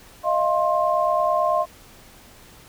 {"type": "tone cluster", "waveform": "sine", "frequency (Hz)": [621, 690, 1059], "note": ["D#5", "F5", "C6"], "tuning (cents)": [-3, -21, 21], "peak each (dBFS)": -22, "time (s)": [0.23, 1.66], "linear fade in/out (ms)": 50, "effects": ["pink hiss -48 dBFS RMS until 2.68 s"]}